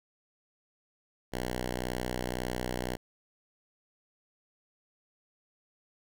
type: tone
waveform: 5% pulse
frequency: 61.9 Hz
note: B1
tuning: 5 cents sharp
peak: -21 dBFS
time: 1.32-2.97 s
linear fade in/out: 20 ms
effects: none